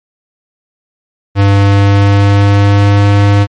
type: tone with pitch glide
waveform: square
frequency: 99.7 to 101.21 Hz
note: G2 to G#2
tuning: +30 to -44 cents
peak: -5 dBFS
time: 1.35-3.47 s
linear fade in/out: 50 ms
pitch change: +26 cents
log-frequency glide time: 1.55-3.02 s
effects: low-pass 4000 Hz 12 dB/octave + MP3 48 kbps